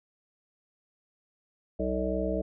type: harmonic tone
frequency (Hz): 63.5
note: B1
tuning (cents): +49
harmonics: 1 / 3 / 5 / 7 / 9 / 10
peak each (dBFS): -34 / -34 / -34 / -34 / -34 / -34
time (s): 1.79-2.42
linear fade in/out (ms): 10
effects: none